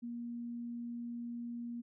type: tone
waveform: sine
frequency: 237.2 Hz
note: A#3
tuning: 30 cents sharp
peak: -39 dBFS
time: 0.02-1.82 s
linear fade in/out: 20 ms
effects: none